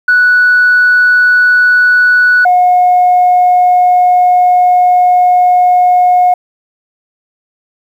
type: tone pair in turn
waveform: sine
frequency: 1477 / 722 Hz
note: F#6 / F#5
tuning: -3 / -43 cents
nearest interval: octave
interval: 1240 cents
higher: first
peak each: -3 / -3 dBFS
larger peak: neither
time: 0.08-2.45 / 2.45-6.34 s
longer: second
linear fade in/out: 5 ms
effects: tanh soft clip ceiling -1 dBFS + 7-bit